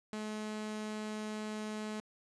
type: tone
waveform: sawtooth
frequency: 214.1 Hz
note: A3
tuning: 47 cents flat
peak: -34 dBFS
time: 0.13-2 s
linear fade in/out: 0 ms
effects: resampled to 22050 Hz + 10-bit